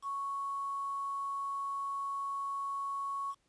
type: tone with quantisation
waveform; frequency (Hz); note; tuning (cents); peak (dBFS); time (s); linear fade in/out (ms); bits
sine; 1108.7; C#6; 0; -34; 0.02-3.35; 50; 9
effects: pink hiss -75 dBFS RMS until 3.48 s + resampled to 22050 Hz